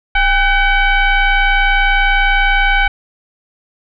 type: tone with frequency modulation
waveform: sine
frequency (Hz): 740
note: F#5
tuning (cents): 0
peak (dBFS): -9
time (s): 0.15-2.88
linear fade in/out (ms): 5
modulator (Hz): 770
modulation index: 2.4
effects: none